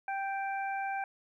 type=harmonic tone; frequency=784 Hz; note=G5; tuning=in tune; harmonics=1 / 2 / 3; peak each=-33 / -39 / -43 dBFS; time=0.08-1.04 s; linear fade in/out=2 ms; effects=12-bit